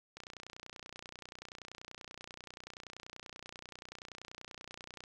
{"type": "click train", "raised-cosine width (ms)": 0.2, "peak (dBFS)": -29, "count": 149, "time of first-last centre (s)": [0.17, 5.038], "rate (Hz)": 30.4, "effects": []}